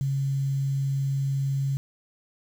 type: tone with quantisation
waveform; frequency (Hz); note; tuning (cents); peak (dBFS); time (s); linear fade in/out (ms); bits
sine; 137; C#3; -20; -23; 0.01-1.77; 0; 8
effects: none